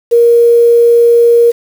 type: tone with quantisation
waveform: sine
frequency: 470.7 Hz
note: A#4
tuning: 17 cents sharp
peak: -3 dBFS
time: 0.11-1.52 s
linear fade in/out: 20 ms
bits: 5
effects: none